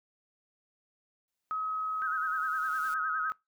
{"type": "noise with exponential growth", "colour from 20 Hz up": "white", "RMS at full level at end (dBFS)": -49, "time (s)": [1.28, 2.94], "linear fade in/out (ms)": 0, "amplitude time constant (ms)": 360}
{"type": "tone", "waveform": "sine", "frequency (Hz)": 1274, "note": "D#6", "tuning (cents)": 41, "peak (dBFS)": -30, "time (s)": [1.51, 3.32], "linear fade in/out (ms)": 0}
{"type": "tone with vibrato", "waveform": "sine", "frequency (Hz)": 1500, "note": "F#6", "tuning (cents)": 23, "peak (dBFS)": -33, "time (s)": [2.02, 3.3], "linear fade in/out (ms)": 0, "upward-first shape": "sine", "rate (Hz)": 9.8, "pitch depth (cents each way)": 100}
{"effects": ["noise-tail reverb RT60 0.2 s tail -22 dB re dry"]}